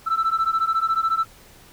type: beating tone pair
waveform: sine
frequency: 1318.5 / 1332.5 Hz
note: E6 / E6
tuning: 0 / +18 cents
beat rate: 14 Hz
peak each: -20 dBFS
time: 0.06-1.25 s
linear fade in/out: 20 ms
effects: tanh soft clip ceiling -15 dBFS + pink hiss -49 dBFS RMS until 1.72 s